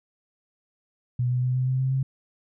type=tone with pitch steps; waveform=sine; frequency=123.47 / 125.05 / 126.65 / 128.27 / 129.91 / 131.57 / 133.25 Hz; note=B2 / B2 / B2 / C3 / C3 / C3 / C3; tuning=0 / +22 / +44 / -34 / -12 / +10 / +32 cents; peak=-21 dBFS; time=1.19-2.03 s; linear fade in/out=5 ms; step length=120 ms; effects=none